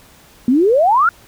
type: exponential sweep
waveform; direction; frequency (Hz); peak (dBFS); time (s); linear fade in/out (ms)
sine; up; 233.1 to 1451; -9; 0.48-1.09; 2
effects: pink hiss -46 dBFS RMS until 1.27 s